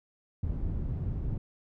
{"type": "low-pass noise", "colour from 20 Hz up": "white", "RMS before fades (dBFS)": -32, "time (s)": [0.43, 1.38], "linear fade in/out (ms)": 5, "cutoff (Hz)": 100, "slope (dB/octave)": 12, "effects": []}